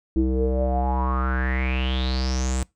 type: tone with low-pass filter sweep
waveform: square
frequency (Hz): 64.5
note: C2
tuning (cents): -24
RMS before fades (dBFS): -23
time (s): 0.16-2.63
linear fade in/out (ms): 0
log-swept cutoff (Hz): 320 to 8200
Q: 9.3
effects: noise-tail reverb RT60 0.2 s tail -23 dB re dry